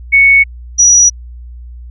sine tone pair in turn, 2217 / 5830 Hz, C#7 / F#8, 0 / -26 cents, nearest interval octave + perfect fourth, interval 1674 cents, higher second, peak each -3 dBFS, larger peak neither, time 0.12-0.44 / 0.78-1.1 s, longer neither, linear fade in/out 20 ms, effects added 60 Hz sine -27 dBFS peak until 1.9 s

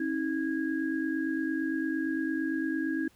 sine tone cluster, 271.1 / 319.9 / 1645 Hz, C#4 / D#4 / G#6, -38 / +48 / -17 cents, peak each -32 / -30 / -37 dBFS, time 0-3.08 s, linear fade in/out 5 ms, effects pink hiss -63 dBFS RMS until 3.15 s

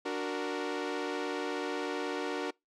sawtooth chord, D augmented, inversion none, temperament equal, 293.7 / 370 / 466.2 Hz, D4 / F#4 / A#4, 0 / 0 / 0 cents, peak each -33 dBFS, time 0.05-2.51 s, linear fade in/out 10 ms, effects noise-tail reverb RT60 0.2 s tail -26 dB re dry + low-pass 5000 Hz 12 dB/octave

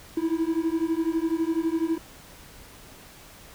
triangle beating tone pair, 321 / 333 Hz, E4 / E4, -46 / +18 cents, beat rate 12 Hz, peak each -24 dBFS, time 0.17-1.98 s, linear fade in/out 5 ms, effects pink hiss -48 dBFS RMS until 3.54 s

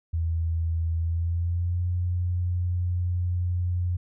sine tone with pitch glide, 82.41 to 88.84 Hz, E2 to F2, 0 to +30 cents, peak -23 dBFS, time 0.13-3.97 s, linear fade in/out 10 ms, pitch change +130 cents, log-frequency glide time 0.97-1.86 s, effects none

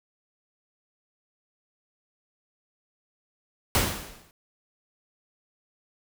pink noise with exponential decay, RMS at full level -20 dBFS, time 3.75-4.31 s, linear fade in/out 1 ms, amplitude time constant 120 ms, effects none

